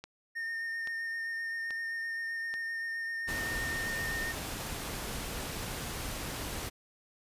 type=click train; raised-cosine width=0.2 ms; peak=-26 dBFS; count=4; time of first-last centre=0.04-2.54 s; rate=1.2 Hz
type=tone with vibrato; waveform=triangle; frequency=1827 Hz; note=A#6; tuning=35 cents flat; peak=-32 dBFS; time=0.35-4.33 s; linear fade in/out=20 ms; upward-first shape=sine; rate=7.7 Hz; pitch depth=15 cents each way
type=noise; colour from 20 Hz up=pink; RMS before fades=-38 dBFS; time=3.27-6.7 s; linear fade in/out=20 ms
effects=resampled to 32000 Hz